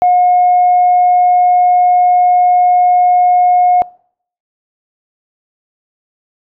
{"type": "tone", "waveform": "sine", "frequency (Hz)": 720, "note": "F#5", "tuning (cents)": -47, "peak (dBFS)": -5, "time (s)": [0.02, 3.82], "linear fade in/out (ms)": 0, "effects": ["noise-tail reverb RT60 0.6 s tail -24 dB re dry", "tanh soft clip ceiling -2 dBFS"]}